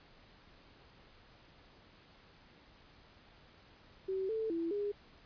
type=tone with pitch steps; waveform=sine; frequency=381.3 / 442.5 / 333.2 / 409.5 Hz; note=G4 / A4 / E4 / G#4; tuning=-48 / +10 / +19 / -24 cents; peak=-33 dBFS; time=4.08-4.92 s; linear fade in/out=10 ms; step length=210 ms; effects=pink hiss -61 dBFS RMS until 5.25 s + resampled to 11025 Hz